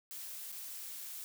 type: noise with dropouts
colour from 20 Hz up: blue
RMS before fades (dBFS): -45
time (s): 0.11-1.24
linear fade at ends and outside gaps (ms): 0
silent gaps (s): 0.519-0.524
effects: none